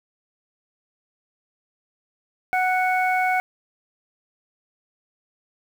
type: harmonic tone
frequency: 740 Hz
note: F#5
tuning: in tune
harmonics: 1 / 2 / 3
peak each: -20 / -26 / -25 dBFS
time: 2.53-3.4 s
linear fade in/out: 0 ms
effects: 7-bit